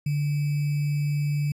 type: tone with sample-and-hold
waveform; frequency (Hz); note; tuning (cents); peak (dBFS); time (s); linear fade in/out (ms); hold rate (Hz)
sine; 146; D3; -10; -22; 0.06-1.52; 5; 2450
effects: resampled to 32000 Hz